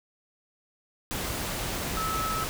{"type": "tone in noise", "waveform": "sine", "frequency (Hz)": 1300, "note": "E6", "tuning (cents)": -24, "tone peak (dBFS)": -29, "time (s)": [1.97, 2.44], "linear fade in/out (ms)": 0, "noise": "pink", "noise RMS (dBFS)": -32, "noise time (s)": [1.11, 2.49], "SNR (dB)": 0, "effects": []}